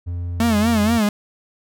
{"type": "tone with pitch glide", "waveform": "triangle", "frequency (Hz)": [87.31, 85.96], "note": ["F2", "F2"], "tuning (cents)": [0, -27], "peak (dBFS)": -21, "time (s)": [0.06, 0.99], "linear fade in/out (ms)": 20, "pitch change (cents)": -27, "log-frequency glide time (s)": [0.34, 0.46]}
{"type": "tone with vibrato", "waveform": "45% pulse", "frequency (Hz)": 220, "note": "A3", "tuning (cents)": 0, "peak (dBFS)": -15, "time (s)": [0.4, 1.09], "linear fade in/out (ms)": 2, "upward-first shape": "sine", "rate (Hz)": 4.2, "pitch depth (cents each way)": 120}
{"effects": []}